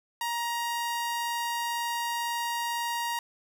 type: tone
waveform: sawtooth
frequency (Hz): 942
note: A#5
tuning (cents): +18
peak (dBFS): -25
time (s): 0.21-3.19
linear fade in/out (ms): 2
effects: none